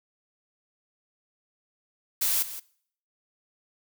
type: noise with echo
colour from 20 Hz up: blue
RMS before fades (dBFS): -25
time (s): 2.21-2.43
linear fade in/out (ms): 10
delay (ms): 170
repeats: 1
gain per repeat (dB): -13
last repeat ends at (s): 2.6
effects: noise-tail reverb RT60 0.6 s tail -21 dB re dry